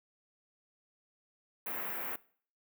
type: band-stop noise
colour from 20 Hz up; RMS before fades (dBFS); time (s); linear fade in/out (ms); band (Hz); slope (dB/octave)
white; -38; 1.66-2.16; 5; 2200 to 15000; 24
effects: noise-tail reverb RT60 0.5 s tail -21 dB re dry + high-pass 200 Hz 12 dB/octave